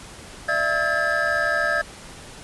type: tone cluster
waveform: triangle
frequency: 599 / 672 / 1293 / 1617 / 1735 Hz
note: D5 / E5 / E6 / G#6 / A6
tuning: +34 / +33 / -34 / -47 / -25 cents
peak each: -25 / -26 / -26 / -21 / -25 dBFS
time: 0.48-1.82 s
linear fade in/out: 10 ms
effects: pink hiss -41 dBFS RMS until 2.43 s + resampled to 24000 Hz